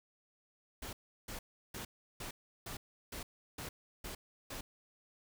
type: noise bursts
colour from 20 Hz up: pink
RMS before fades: -44 dBFS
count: 9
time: 0.82-4.61 s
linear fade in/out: 5 ms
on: 110 ms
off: 350 ms
effects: none